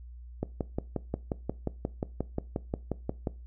click train, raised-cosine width 2 ms, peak -16 dBFS, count 17, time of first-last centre 0.43-3.272 s, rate 5.63 Hz, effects noise-tail reverb RT60 0.3 s tail -20 dB re dry + added 60 Hz sine -43 dBFS peak until 3.46 s

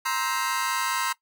sawtooth chord, C dominant seventh, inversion third, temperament just, 941.9 / 1046.5 / 1308.1 / 1569.8 Hz, Bb5 / C6 / E6 / G6, +18 / 0 / -14 / +2 cents, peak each -26 / -25 / -28 / -29 dBFS, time 0.05-1.13 s, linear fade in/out 10 ms, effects noise-tail reverb RT60 0.1 s tail -18 dB re dry

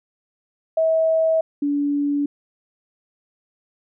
sine tone pair in turn, 645 / 287.3 Hz, E5 / D4, -38 / -38 cents, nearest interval octave + major second, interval 1400 cents, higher first, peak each -15 / -18 dBFS, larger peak first, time 0.77-1.41 / 1.62-2.26 s, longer neither, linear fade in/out 5 ms, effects none

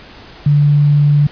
sine tone, 145.9 Hz, D3, 11 cents flat, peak -7 dBFS, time 0.46-1.27 s, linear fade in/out 5 ms, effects pink hiss -37 dBFS RMS until 1.31 s + resampled to 11025 Hz

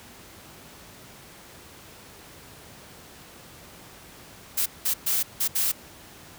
blue noise bursts at uneven times, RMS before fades -24 dBFS, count 5, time 4.57-4.66 / 4.85-4.94 / 5.06-5.23 / 5.4-5.48 / 5.55-5.72 s, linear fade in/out 10 ms, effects pink hiss -47 dBFS RMS until 6.38 s + high-pass 60 Hz 12 dB/octave

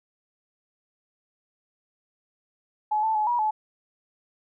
sine tone with pitch steps, 851 / 881 / 852 / 962 / 860 Hz, G#5 / A5 / G#5 / B5 / A5, +42 / +2 / +44 / -46 / -40 cents, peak -21 dBFS, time 2.91-3.51 s, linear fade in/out 10 ms, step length 120 ms, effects none

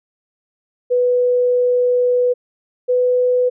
sine tone pair in turn, 493.9 / 497.9 Hz, B4 / B4, 0 / +14 cents, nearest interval unison, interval 14 cents, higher second, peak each -12 dBFS, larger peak neither, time 0.9-2.34 / 2.88-3.5 s, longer first, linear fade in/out 20 ms, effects none

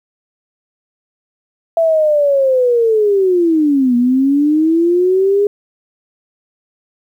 sine linear two-way sweep, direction down then up, 668 to 238.4 to 412.6 Hz, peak -9 dBFS, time 1.77-5.47 s, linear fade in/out 2 ms, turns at 3.96 s, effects 8-bit

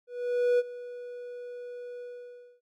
triangle tone with ADSR envelope, 488.4 Hz, B4, 19 cents flat, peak -18 dBFS, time 0.07-2.61 s, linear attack 520 ms, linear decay 33 ms, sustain -18 dB, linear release 600 ms, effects none

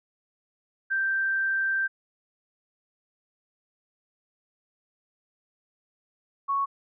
sine tone pair in turn, 1568 / 1108.7 Hz, G6 / C#6, 0 / 0 cents, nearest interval tritone, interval 600 cents, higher first, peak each -23 dBFS, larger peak neither, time 0.9-1.88 / 6.48-6.66 s, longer first, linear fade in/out 20 ms, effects none

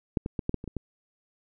clicks, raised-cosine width 3 ms, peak -11 / -18 / -16 / -13 / -14 / -25 / -23 / -18 dBFS, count 8, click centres 0.172 / 0.261 / 0.392 / 0.494 / 0.543 / 0.641 / 0.677 / 0.767 s, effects none

